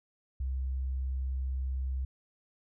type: tone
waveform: sine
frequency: 65.41 Hz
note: C2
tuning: in tune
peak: -30 dBFS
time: 0.4-2.05 s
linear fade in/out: 5 ms
effects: none